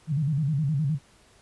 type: tone with vibrato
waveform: sine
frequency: 146.83 Hz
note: D3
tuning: in tune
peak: -22 dBFS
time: 0.07-0.99 s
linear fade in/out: 50 ms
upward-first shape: square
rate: 9.7 Hz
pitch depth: 130 cents each way
effects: pink hiss -58 dBFS RMS until 1.41 s + resampled to 24000 Hz